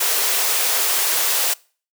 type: high-pass noise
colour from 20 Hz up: white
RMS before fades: -19 dBFS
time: 0-1.54 s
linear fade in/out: 10 ms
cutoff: 370 Hz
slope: 48 dB/octave
effects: noise-tail reverb RT60 0.4 s tail -24 dB re dry